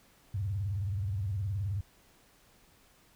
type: tone with vibrato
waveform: sine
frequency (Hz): 98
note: G2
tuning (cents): 0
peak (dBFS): -30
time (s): 0.34-1.81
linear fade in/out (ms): 5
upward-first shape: square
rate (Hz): 19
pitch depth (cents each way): 150
effects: pink hiss -63 dBFS RMS until 3.15 s